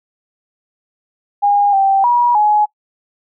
sine tone with pitch steps, 814 / 781 / 963 / 841 Hz, G#5 / G5 / B5 / G#5, -35 / -7 / -44 / +22 cents, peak -9 dBFS, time 1.42-2.66 s, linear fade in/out 20 ms, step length 310 ms, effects noise-tail reverb RT60 0.1 s tail -22 dB re dry

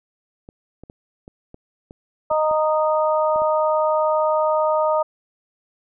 clicks, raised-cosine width 2 ms, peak -26 dBFS, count 10, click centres 0.489 / 0.836 / 0.899 / 1.279 / 1.544 / 1.909 / 2.314 / 2.512 / 3.36 / 3.419 s
harmonic tone, 309.6 Hz, D#4, 9 cents flat, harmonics 2 / 3 / 4, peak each -18 / -22 / -24 dBFS, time 2.3-5.03 s, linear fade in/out 10 ms
effects none

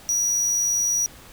square tone, 5800 Hz, F#8, 35 cents flat, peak -20 dBFS, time 0.09-1.06 s, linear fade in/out 0 ms, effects pink hiss -46 dBFS RMS until 1.32 s

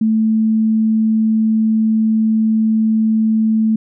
sine tone, 220 Hz, A3, in tune, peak -11 dBFS, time 0.01-3.76 s, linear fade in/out 5 ms, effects none

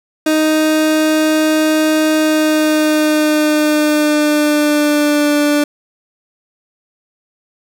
30% pulse tone with pitch glide, 311.1 to 293.6 Hz, D#4 to D4, 0 to 0 cents, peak -8 dBFS, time 0.26-5.64 s, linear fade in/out 5 ms, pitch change -100 cents, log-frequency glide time 2.16-5.37 s, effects none

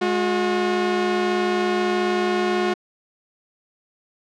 sawtooth tone pair together, 209.9 / 361.3 Hz, G#3 / F#4, +19 / -41 cents, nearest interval major sixth, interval 940 cents, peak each -21 / -16 dBFS, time 0.01-2.74 s, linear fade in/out 10 ms, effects low-pass 4000 Hz 12 dB/octave

